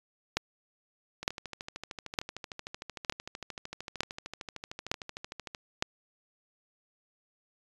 two click trains, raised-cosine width 0.2 ms, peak -9 / -22 dBFS, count 7 / 58, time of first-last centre 0.37-5.825 / 1.23-5.548 s, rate 1.1 / 13.2 Hz, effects resampled to 24000 Hz

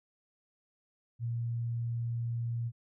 sine tone, 117.4 Hz, A#2, 13 cents sharp, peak -31 dBFS, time 1.19-2.72 s, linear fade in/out 50 ms, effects none

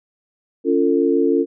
sine tone cluster, 279.9 / 346 / 448.6 Hz, C#4 / F4 / A4, +17 / -16 / +34 cents, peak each -18 dBFS, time 0.64-1.46 s, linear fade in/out 50 ms, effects none

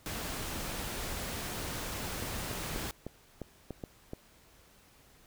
pink noise, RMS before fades -38 dBFS, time 0.06-2.91 s, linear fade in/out 0 ms
clicks, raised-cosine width 2 ms, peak -25 dBFS, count 8, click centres 2.225 / 2.513 / 2.761 / 3.066 / 3.417 / 3.707 / 3.838 / 4.134 s
effects pink hiss -61 dBFS RMS until 5.26 s

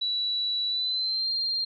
sine tone with pitch glide, 3935 to 4193 Hz, B7 to C8, -7 to +3 cents, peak -25 dBFS, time 0.01-1.65 s, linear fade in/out 10 ms, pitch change +110 cents, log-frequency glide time 0.68-1.29 s, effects none

